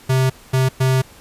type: tone bursts at uneven times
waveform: square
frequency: 130.81 Hz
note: C3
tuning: in tune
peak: -14 dBFS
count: 3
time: 0.09-0.3 / 0.53-0.69 / 0.8-1.02 s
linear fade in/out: 10 ms
effects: pink hiss -45 dBFS RMS until 1.2 s + resampled to 32000 Hz